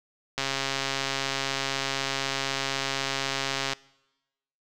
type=click train; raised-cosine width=0.2 ms; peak=-10 dBFS; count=457; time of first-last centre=0.38-3.733 s; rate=136 Hz; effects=noise-tail reverb RT60 1.0 s tail -24 dB re dry